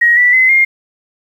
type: tone with pitch steps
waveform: sine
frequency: 1890 / 1964.6 / 2042 / 2123 Hz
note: A#6 / B6 / C7 / C7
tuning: +23 / -10 / -43 / +25 cents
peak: -6 dBFS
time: 0.01-0.65 s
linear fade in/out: 10 ms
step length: 160 ms
effects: 7-bit